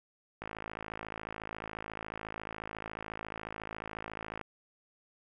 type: click train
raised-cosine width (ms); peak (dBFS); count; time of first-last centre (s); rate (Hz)
0.5; -24; 217; 0.42-4.413; 54.1
effects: none